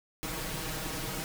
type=noise with comb filter; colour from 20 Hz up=pink; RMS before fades=-36 dBFS; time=0.23-1.24 s; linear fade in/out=0 ms; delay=6.3 ms; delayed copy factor=+0.75; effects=none